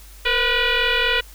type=tone with frequency modulation; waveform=sine; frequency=510 Hz; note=C5; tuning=44 cents flat; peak=-16 dBFS; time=0.25-1.21 s; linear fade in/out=10 ms; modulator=488 Hz; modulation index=6.3; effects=added 50 Hz sine -41 dBFS peak until 1.34 s + white hiss -47 dBFS RMS until 1.34 s